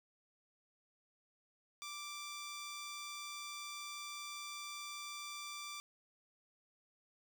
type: tone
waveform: 10% pulse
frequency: 1174.7 Hz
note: D6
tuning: in tune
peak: -36 dBFS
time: 1.82-5.8 s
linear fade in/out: 0 ms
effects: none